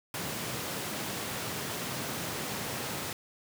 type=high-pass noise; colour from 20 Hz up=pink; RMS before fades=-36 dBFS; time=0.14-3.13 s; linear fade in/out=2 ms; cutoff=100 Hz; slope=24 dB/octave; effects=none